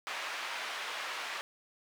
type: band-pass noise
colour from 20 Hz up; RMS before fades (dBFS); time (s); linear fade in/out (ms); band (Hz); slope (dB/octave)
white; -39; 0.07-1.41; 0; 760 to 2500; 12
effects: none